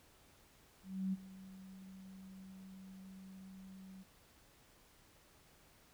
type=tone with ADSR envelope; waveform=sine; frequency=190 Hz; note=F#3; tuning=46 cents sharp; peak=-33 dBFS; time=0.83-4.04 s; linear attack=300 ms; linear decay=29 ms; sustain=-18 dB; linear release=22 ms; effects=pink hiss -66 dBFS RMS until 5.93 s